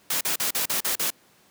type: noise bursts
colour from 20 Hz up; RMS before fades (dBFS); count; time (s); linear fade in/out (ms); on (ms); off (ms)
white; -25; 7; 0.1-1.104; 5; 110; 39
effects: pink hiss -58 dBFS RMS until 1.5 s + high-pass 150 Hz 12 dB/octave